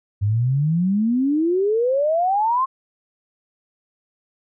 sine exponential sweep, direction up, 98 to 1084 Hz, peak -16 dBFS, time 0.21-2.66 s, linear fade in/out 20 ms, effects none

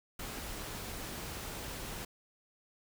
pink noise, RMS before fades -42 dBFS, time 0.19-2.05 s, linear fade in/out 5 ms, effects none

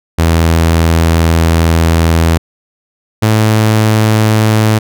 sawtooth tone pair in turn, 82.41 / 108.85 Hz, E2 / A2, 0 / -18 cents, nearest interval perfect fourth, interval 482 cents, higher second, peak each -3 dBFS, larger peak neither, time 0.18-2.38 / 3.22-4.79 s, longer first, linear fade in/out 10 ms, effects none

